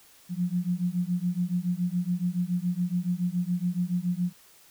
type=beating tone pair; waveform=sine; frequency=174.3 / 181.4 Hz; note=F3 / F#3; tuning=-3 / -34 cents; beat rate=7.1 Hz; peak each=-28 dBFS; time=0.29-4.33 s; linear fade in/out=50 ms; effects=white hiss -56 dBFS RMS until 4.7 s